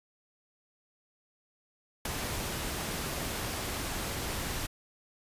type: noise with ADSR envelope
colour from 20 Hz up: pink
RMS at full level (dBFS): -30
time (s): 2.05-4.67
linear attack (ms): 4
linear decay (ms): 6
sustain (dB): -5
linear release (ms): 14
effects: resampled to 32000 Hz